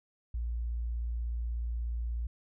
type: tone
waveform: sine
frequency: 58.27 Hz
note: A#1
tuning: in tune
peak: -31 dBFS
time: 0.34-2.27 s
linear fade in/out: 5 ms
effects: none